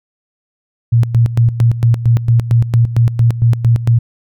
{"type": "tone with tremolo", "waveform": "sine", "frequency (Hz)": 117, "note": "A#2", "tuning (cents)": 7, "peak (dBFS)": -6, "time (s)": [0.92, 3.99], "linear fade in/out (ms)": 10, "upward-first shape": "square", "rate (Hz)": 4.4, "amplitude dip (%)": 75, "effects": []}